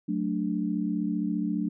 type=chord; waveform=sine; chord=D major; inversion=first; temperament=equal; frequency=185 / 220 / 293.7 Hz; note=F#3 / A3 / D4; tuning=0 / 0 / 0 cents; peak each=-30 dBFS; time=0.08-1.69 s; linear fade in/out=10 ms; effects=none